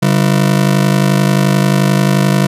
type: ring-modulated tone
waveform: 40% pulse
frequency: 164.81 Hz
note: E3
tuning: in tune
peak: -5 dBFS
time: 0.02-2.47 s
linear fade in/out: 10 ms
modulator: 25.7 Hz
effects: resampled to 32000 Hz